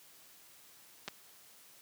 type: clicks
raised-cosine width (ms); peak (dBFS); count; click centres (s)
0.2; -21 / -23; 2; 1.079 / 1.084
effects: white hiss -59 dBFS RMS until 1.81 s + high-pass 100 Hz 12 dB/octave